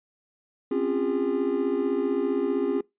triangle chord, Db major seventh, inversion third, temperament equal with one note detuned, 261.6 / 277.2 / 349.2 / 405.6 Hz, C4 / Db4 / F4 / Ab4, 0 / 0 / 0 / -41 cents, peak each -28 / -27 / -27 / -25 dBFS, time 0.71-2.81 s, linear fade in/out 5 ms, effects noise-tail reverb RT60 0.2 s tail -23 dB re dry + resampled to 8000 Hz

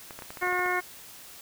clicks, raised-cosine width 0.5 ms, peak -25 dBFS, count 10, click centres 0.108 / 0.19 / 0.222 / 0.305 / 0.372 / 0.427 / 0.472 / 0.527 / 0.593 / 0.661 s
harmonic tone, 360.9 Hz, F#4, 43 cents flat, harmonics 1 / 2 / 3 / 4 / 5 / 6, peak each -32 / -32 / -32 / -32 / -32 / -32 dBFS, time 0.41-0.81 s, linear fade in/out 20 ms
effects white hiss -47 dBFS RMS until 1.41 s

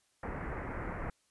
pink low-pass noise, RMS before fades -39 dBFS, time 0.23-1.1 s, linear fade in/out 2 ms, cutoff 2100 Hz, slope 48 dB/octave, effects white hiss -73 dBFS RMS until 1.3 s + resampled to 24000 Hz

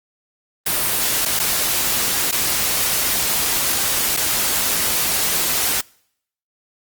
white noise with dropouts, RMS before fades -19 dBFS, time 0.66-5.81 s, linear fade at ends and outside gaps 5 ms, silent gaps 1.253-1.258 / 1.392-1.397 / 2.313-2.324 / 4.166-4.172 s, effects noise-tail reverb RT60 0.7 s tail -26 dB re dry + Opus 32 kbps

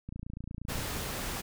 click train, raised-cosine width 5 ms, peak -27 dBFS, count 21, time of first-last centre 0.09-0.792 s, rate 28.5 Hz
pink noise, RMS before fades -36 dBFS, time 0.68-1.42 s, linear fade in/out 20 ms
effects none

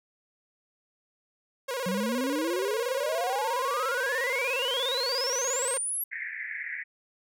sawtooth tone with vibrato, 512 Hz, C5, 38 cents flat, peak -26 dBFS, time 1.68-5.78 s, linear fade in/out 10 ms, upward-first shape square, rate 17 Hz, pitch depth 97 cents each way
sine exponential sweep, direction up, 180.5 to 11660 Hz, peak -28 dBFS, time 1.86-6.04 s, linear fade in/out 5 ms
pink band-pass noise, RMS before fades -36 dBFS, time 6.11-6.84 s, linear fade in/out 20 ms, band 1700 to 2200 Hz, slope 96 dB/octave
effects none

